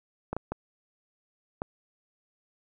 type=clicks; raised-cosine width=1 ms; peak=-17 dBFS; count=4; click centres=0.33 / 0.366 / 0.52 / 1.619 s; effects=none